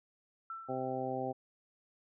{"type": "tone with exponential decay", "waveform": "sine", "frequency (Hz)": 1336, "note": "E6", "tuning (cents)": 23, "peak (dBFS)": -38, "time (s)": [0.5, 1.15], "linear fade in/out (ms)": 2, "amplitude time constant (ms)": 140}
{"type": "harmonic tone", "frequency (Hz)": 130, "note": "C3", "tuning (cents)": -11, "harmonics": [1, 2, 3, 4, 5, 6], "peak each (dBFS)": [-45, -41, -41, -40, -42, -39], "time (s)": [0.68, 1.33], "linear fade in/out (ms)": 20}
{"effects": []}